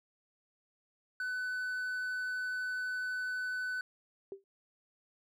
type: tone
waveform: triangle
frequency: 1502 Hz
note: F#6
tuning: 26 cents sharp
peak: -32 dBFS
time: 1.2-3.81 s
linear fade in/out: 2 ms
type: tone with exponential decay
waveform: sine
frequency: 392 Hz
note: G4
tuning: in tune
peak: -36 dBFS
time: 4.32-4.44 s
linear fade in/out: 1 ms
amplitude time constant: 24 ms
effects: none